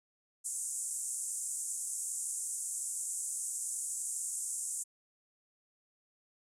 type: band-pass noise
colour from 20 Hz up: pink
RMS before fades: -38 dBFS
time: 0.44-4.84 s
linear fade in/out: 20 ms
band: 7200 to 9800 Hz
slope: 48 dB/octave
effects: none